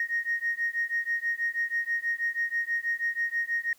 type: beating tone pair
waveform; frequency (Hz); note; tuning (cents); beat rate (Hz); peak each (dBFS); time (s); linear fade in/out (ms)
sine; 1862 / 1868.2; A#6 / A#6; -2 / +3; 6.2; -29; 0-3.73; 2
effects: tanh soft clip ceiling -19 dBFS + white hiss -61 dBFS RMS until 3.78 s